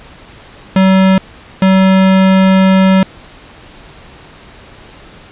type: tone bursts at uneven times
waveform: square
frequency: 190 Hz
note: F#3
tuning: 46 cents sharp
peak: -6 dBFS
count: 2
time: 0.76-1.18 / 1.62-3.03 s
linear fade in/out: 2 ms
effects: pink hiss -37 dBFS RMS until 5.31 s + resampled to 8000 Hz